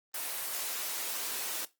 white noise with high-pass filter sweep, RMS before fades -36 dBFS, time 0.14-1.65 s, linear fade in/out 2 ms, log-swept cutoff 500 to 280 Hz, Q 0.75, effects noise-tail reverb RT60 0.2 s tail -17 dB re dry + Opus 24 kbps

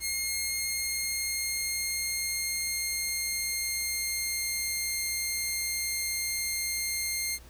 10% pulse tone with pitch glide, 2138 to 2117 Hz, C7 to C7, +37 to +20 cents, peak -20 dBFS, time 0-7.39 s, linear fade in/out 50 ms, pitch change -17 cents, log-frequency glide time 0.28-4.87 s, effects added 60 Hz sine -50 dBFS peak until 7.49 s + pink hiss -55 dBFS RMS until 7.49 s

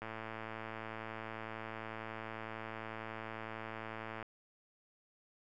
click train, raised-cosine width 0.5 ms, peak -28 dBFS, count 468, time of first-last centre 0.02-4.227 s, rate 111 Hz, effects none

